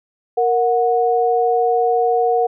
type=tone pair together; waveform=sine; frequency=466.2 / 732.8 Hz; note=A#4 / F#5; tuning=0 / -17 cents; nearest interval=minor sixth; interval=783 cents; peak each=-16 dBFS; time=0.37-2.47 s; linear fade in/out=10 ms; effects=none